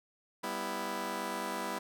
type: chord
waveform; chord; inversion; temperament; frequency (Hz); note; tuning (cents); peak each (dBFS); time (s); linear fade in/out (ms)
10% pulse; E minor; first; just; 197.78 / 247.2 / 329.6; G3 / B3 / E4; +16 / +2 / 0; -32; 0.43-1.79; 10
effects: none